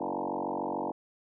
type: tone with frequency modulation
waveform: sine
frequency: 595 Hz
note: D5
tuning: 22 cents sharp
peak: -30 dBFS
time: 0-0.92 s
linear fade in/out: 10 ms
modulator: 46.8 Hz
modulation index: 7.6
effects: none